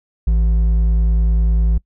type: tone with hard clipping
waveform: sine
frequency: 55 Hz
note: A1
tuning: in tune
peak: -13 dBFS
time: 0.27-1.78 s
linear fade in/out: 5 ms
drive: 5 dB
effects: noise-tail reverb RT60 0.1 s tail -23 dB re dry